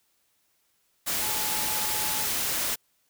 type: tone in noise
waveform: sine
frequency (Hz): 858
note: A5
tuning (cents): -44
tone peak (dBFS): -37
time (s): 1.21-2.26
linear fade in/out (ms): 20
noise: white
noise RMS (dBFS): -28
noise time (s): 1.06-2.76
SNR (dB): -12
effects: white hiss -70 dBFS RMS until 3.09 s